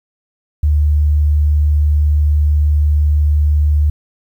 sine tone, 74.5 Hz, D2, 25 cents sharp, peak -9 dBFS, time 0.63-3.9 s, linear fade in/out 5 ms, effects 8-bit

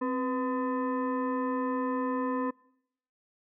sine tone with frequency modulation, 261.6 Hz, C4, in tune, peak -27 dBFS, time 0.01-2.51 s, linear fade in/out 10 ms, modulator 758 Hz, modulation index 1.1, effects noise-tail reverb RT60 0.8 s tail -26 dB re dry

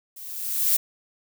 violet noise with level ramp, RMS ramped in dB -41 to -18 dBFS, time 0.16-0.77 s, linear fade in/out 10 ms, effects none

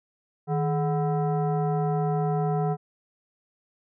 sine tone with frequency modulation, 157.2 Hz, D#3, 18 cents sharp, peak -22 dBFS, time 0.47-2.77 s, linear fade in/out 50 ms, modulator 581 Hz, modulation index 0.99, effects none

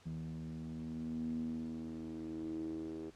sawtooth tone with band-pass filter sweep, 80 Hz, D#2, 49 cents sharp, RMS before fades -42 dBFS, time 0.05-3.11 s, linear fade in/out 20 ms, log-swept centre 180 to 360 Hz, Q 8.6, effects pink hiss -64 dBFS RMS until 3.15 s + low-pass 7000 Hz 12 dB/octave

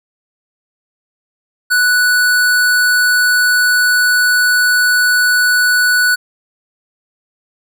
square tone, 1480 Hz, F#6, in tune, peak -10 dBFS, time 1.7-6.16 s, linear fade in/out 20 ms, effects none

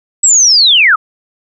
sine linear sweep, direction down, 7902 to 1174.7 Hz, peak -4 dBFS, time 0.23-0.96 s, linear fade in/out 10 ms, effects none

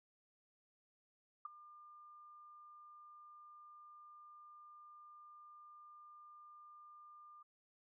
sine tone with ADSR envelope, 1200 Hz, D6, 37 cents sharp, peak -39 dBFS, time 1.45-7.43 s, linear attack 5 ms, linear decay 12 ms, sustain -17 dB, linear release 8 ms, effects none

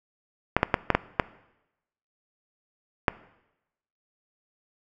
clicks, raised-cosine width 0.5 ms, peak -3 dBFS, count 7, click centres 0.566 / 0.631 / 0.742 / 0.903 / 0.95 / 1.198 / 3.082 s, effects noise-tail reverb RT60 0.9 s tail -19 dB re dry

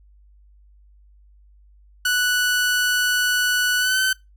sawtooth tone with pitch glide, 1480 to 1526.9 Hz, F#6 to G6, 0 to -46 cents, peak -14 dBFS, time 2.05-4.13 s, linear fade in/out 5 ms, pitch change +54 cents, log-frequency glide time 3.78-3.99 s, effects noise-tail reverb RT60 0.2 s tail -22 dB re dry + added 50 Hz sine -49 dBFS peak until 4.36 s

